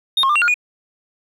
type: tone with pitch steps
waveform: sine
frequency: 3692 / 1076 / 1194 / 2747 / 1422 / 2455 Hz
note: A#7 / C6 / D6 / F7 / F6 / D#7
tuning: -17 / +48 / +28 / -29 / +31 / -24 cents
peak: -10 dBFS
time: 0.17-0.542 s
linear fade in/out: 5 ms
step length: 62 ms
effects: tanh soft clip ceiling -12 dBFS + 8-bit